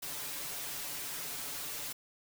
white noise with comb filter, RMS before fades -40 dBFS, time 0.02-1.93 s, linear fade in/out 10 ms, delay 6.9 ms, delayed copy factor +0.75, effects none

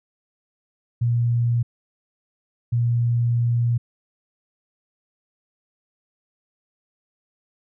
sine tone bursts at uneven times, 118.8 Hz, A#2, 33 cents sharp, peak -17 dBFS, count 2, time 1.01-1.63 / 2.72-3.78 s, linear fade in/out 10 ms, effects none

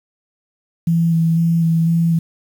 sine tone with vibrato, 165.7 Hz, E3, 9 cents sharp, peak -12 dBFS, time 0.87-2.19 s, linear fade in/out 5 ms, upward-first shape square, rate 2 Hz, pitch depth 14 cents each way, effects 7-bit

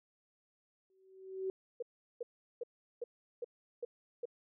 sine tone with exponential growth, 380 Hz, F#4, 46 cents sharp, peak -32 dBFS, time 0.9-1.5 s, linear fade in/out 1 ms, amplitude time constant 130 ms
sine tone bursts, 478.6 Hz, A#4, 46 cents sharp, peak -36 dBFS, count 7, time 1.8-4.255 s, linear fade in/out 5 ms, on 25 ms, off 380 ms
effects none

